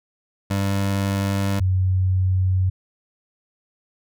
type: tone pair in turn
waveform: 25% pulse / sine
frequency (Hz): 98.7 / 93.16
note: G2 / F#2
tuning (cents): +12 / +12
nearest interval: minor second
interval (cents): 100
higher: first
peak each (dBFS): -16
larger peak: neither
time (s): 0.5-1.6 / 1.6-2.7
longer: neither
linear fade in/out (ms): 10
effects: none